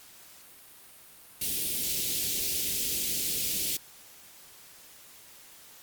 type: band-stop noise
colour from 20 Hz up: white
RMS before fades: -30 dBFS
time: 1.41-3.77 s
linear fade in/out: 5 ms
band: 460 to 2600 Hz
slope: 24 dB/octave
effects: white hiss -52 dBFS RMS until 5.82 s + Opus 48 kbps